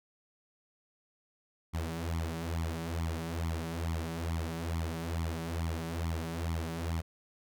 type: tone with flanger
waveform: sawtooth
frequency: 82.41 Hz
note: E2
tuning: in tune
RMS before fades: -35 dBFS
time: 1.73-7.02 s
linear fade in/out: 20 ms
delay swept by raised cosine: 0.89 to 5.39 ms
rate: 2.3 Hz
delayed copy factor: +0.85
effects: none